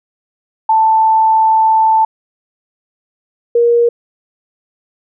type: tone pair in turn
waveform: sine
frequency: 883 / 472.4 Hz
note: A5 / A#4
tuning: +6 / +23 cents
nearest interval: major seventh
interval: 1083 cents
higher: first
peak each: -7 dBFS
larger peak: neither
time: 0.69-2.05 / 3.55-3.89 s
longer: first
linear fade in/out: 5 ms
effects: none